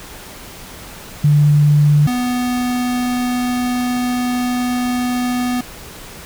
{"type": "tone pair in turn", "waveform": ["sine", "square"], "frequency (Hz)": [147.4, 247.3], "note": ["D3", "B3"], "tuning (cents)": [7, 3], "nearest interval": "major sixth", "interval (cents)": 896, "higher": "second", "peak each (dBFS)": [-8, -17], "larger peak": "first", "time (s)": [[1.24, 2.07], [2.07, 5.61]], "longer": "second", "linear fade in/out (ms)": 5, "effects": ["pink hiss -35 dBFS RMS until 6.25 s"]}